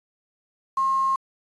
sine tone with quantisation, 1071 Hz, C6, 40 cents sharp, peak -19 dBFS, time 0.77-1.16 s, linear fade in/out 5 ms, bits 7, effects resampled to 22050 Hz

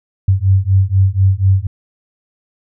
sine beating tone pair, 94.1 / 98.2 Hz, F#2 / G2, +30 / +4 cents, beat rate 4.1 Hz, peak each -12 dBFS, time 0.28-1.67 s, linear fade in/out 5 ms, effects none

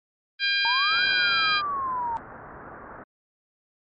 harmonic tone, 802 Hz, G5, 39 cents sharp, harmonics 2 / 3 / 4 / 5 / 6, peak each -25 / -27 / -28 / -29 / -30 dBFS, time 0.39-1.62 s, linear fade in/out 50 ms
sine exponential two-way sweep, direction up then down, 904 to 1568 to 904 Hz, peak -25 dBFS, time 0.65-2.17 s, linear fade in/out 0 ms, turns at 1.06 s
white low-pass noise, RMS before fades -42 dBFS, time 0.9-3.04 s, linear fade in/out 10 ms, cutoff 1600 Hz, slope 48 dB/octave
effects MP3 32 kbps

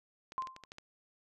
clicks, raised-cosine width 0.2 ms, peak -30 dBFS, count 7, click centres 0.321 / 0.422 / 0.472 / 0.564 / 0.637 / 0.719 / 0.784 s
sine tone with exponential decay, 1046.5 Hz, C6, in tune, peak -30 dBFS, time 0.38-0.65 s, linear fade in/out 0 ms, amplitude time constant 58 ms
effects none

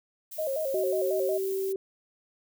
violet noise, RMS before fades -41 dBFS, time 0.31-1.73 s, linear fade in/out 10 ms
sine tone with vibrato, 582 Hz, D5, 16 cents flat, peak -27 dBFS, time 0.38-1.38 s, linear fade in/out 10 ms, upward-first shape square, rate 5.5 Hz, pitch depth 130 cents each way
sine tone with pitch glide, 377.3 to 385.5 Hz, F#4 to G4, +34 to -29 cents, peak -27 dBFS, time 0.74-1.76 s, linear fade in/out 2 ms, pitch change +37 cents, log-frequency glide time 0.97-1.48 s
effects none

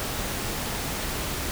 pink noise, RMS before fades -30 dBFS, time 0-1.51 s, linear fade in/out 0 ms, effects none

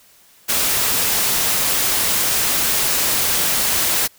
white noise, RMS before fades -18 dBFS, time 0.48-4.08 s, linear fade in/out 20 ms, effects white hiss -51 dBFS RMS until 4.18 s

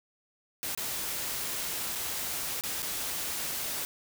white noise with dropouts, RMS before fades -34 dBFS, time 0.63-3.85 s, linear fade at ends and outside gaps 0 ms, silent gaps 0.749-0.775 / 1.952-1.956 / 2.61-2.637 / 2.821-2.828 s, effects none

